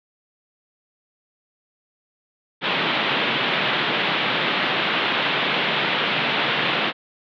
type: band-pass noise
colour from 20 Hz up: white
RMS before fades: -22 dBFS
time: 2.61-6.93 s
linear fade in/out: 50 ms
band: 130 to 3600 Hz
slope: 48 dB/octave
effects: none